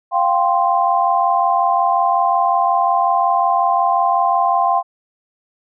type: chord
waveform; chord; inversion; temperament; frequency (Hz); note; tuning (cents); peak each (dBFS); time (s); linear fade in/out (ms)
sine; F suspended second; none; equal; 698.5 / 784 / 1046.5; F5 / G5 / C6; 0 / 0 / 0; -17; 0.11-4.83; 50
effects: none